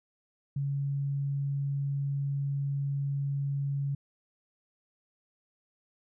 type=tone; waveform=sine; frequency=140 Hz; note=C#3; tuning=18 cents sharp; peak=-28 dBFS; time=0.56-3.95 s; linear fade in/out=5 ms; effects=none